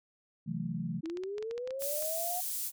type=chord; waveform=sine; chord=F# half-diminished seventh; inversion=second; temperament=equal; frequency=130.81 / 164.81 / 185 / 220 Hz; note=C3 / E3 / F#3 / A3; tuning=0 / 0 / 0 / 0 cents; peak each=-42 / -36 / -39 / -39 dBFS; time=0.46-1.01 s; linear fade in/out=20 ms
type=linear sweep; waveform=sine; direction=up; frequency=314.4 to 731 Hz; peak=-35 dBFS; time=1.03-2.41 s; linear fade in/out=10 ms
type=clicks; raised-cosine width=0.2 ms; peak=-29 dBFS; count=12; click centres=1.058 / 1.099 / 1.172 / 1.236 / 1.382 / 1.426 / 1.511 / 1.579 / 1.675 / 1.707 / 1.822 / 2.025 s
type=high-pass noise; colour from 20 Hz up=pink; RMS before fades=-36 dBFS; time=1.79-2.72 s; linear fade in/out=50 ms; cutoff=10000 Hz; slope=12 dB/octave
effects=none